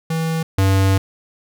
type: tone pair in turn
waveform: square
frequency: 162.3 / 96.5 Hz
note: E3 / G2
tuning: -27 / -27 cents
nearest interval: major sixth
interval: 900 cents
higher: first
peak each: -19 / -13 dBFS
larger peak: second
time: 0.1-0.43 / 0.58-0.98 s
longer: second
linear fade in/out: 5 ms
effects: none